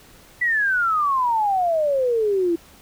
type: exponential sweep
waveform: sine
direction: down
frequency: 1986 to 329.2 Hz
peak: -17 dBFS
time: 0.41-2.56 s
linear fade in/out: 10 ms
effects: pink hiss -49 dBFS RMS until 2.81 s